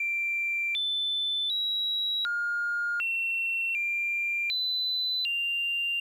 triangle tone with pitch steps, 2358 / 3520 / 3874 / 1418 / 2713 / 2381 / 4008 / 2785 Hz, D7 / A7 / B7 / F6 / E7 / D7 / B7 / F7, +6 / 0 / -34 / +26 / +49 / +23 / +25 / -5 cents, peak -23 dBFS, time 0-6 s, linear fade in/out 5 ms, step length 750 ms, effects tanh soft clip ceiling -24 dBFS

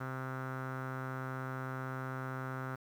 sawtooth tone with low-pass filter, 130.81 Hz, C3, in tune, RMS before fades -40 dBFS, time 0-2.76 s, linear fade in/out 10 ms, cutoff 1400 Hz, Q 4.7, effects 10-bit

